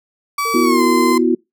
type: tone with pitch glide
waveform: 35% pulse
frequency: 1147 to 1033.7 Hz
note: D6 to C6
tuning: -41 to -21 cents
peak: -15 dBFS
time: 0.38-1.18 s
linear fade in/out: 5 ms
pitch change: -180 cents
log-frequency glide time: 0.62-0.82 s
type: tone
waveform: sine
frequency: 456.1 Hz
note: A#4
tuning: 38 cents flat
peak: -24 dBFS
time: 0.45-1.13 s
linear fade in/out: 5 ms
type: chord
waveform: sine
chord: B suspended fourth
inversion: none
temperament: equal with one note detuned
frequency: 246.9 / 329.6 / 366 Hz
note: B3 / E4 / F#4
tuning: 0 / 0 / -19 cents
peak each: -16 dBFS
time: 0.54-1.35 s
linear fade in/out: 5 ms
effects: noise-tail reverb RT60 0.2 s tail -25 dB re dry